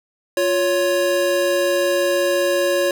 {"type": "tone pair together", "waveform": "square", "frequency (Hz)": [351.9, 558], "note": ["F4", "C#5"], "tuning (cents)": [13, 11], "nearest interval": "minor sixth", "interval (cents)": 798, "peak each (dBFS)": [-22, -18], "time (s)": [0.37, 2.91], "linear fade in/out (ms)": 2, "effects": []}